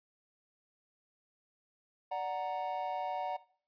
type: chord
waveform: triangle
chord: D augmented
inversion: none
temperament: equal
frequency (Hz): 587.3 / 740 / 932.3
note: D5 / F#5 / A#5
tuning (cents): 0 / 0 / 0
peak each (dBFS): -39 / -34 / -37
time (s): 2.11-3.37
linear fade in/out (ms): 10
effects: noise-tail reverb RT60 0.5 s tail -19 dB re dry + resampled to 11025 Hz